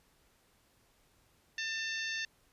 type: harmonic tone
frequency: 895 Hz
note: A5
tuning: 29 cents sharp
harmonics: 2 / 3 / 4 / 5 / 6 / 7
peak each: -37 / -41 / -43 / -45 / -47 / -48 dBFS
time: 1.58-2.25 s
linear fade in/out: 2 ms
effects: pink hiss -69 dBFS RMS until 2.52 s + resampled to 32000 Hz